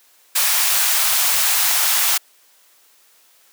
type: high-pass noise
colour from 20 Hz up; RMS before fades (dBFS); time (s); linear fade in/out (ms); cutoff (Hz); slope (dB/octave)
white; -17; 0.35-2.18; 10; 700; 24
effects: white hiss -54 dBFS RMS until 3.52 s + high-pass 400 Hz 12 dB/octave